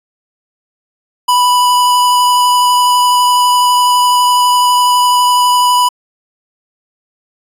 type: tone with vibrato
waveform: square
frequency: 987.8 Hz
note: B5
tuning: in tune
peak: -8 dBFS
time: 1.28-5.89 s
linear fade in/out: 10 ms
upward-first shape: sine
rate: 12 Hz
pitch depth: 9 cents each way
effects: resampled to 32000 Hz